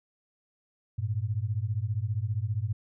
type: beating tone pair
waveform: sine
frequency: 99.2 / 114.2 Hz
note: G2 / A#2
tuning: +21 / -35 cents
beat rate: 15 Hz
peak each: -30 dBFS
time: 0.98-2.73 s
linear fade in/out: 10 ms
effects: none